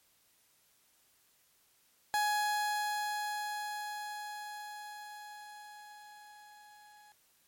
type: tone with level ramp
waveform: 30% pulse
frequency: 837 Hz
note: G#5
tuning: 13 cents sharp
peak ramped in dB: -25 to -54 dBFS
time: 2.14-7.12 s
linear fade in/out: 0 ms
effects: white hiss -69 dBFS RMS until 7.47 s + MP3 64 kbps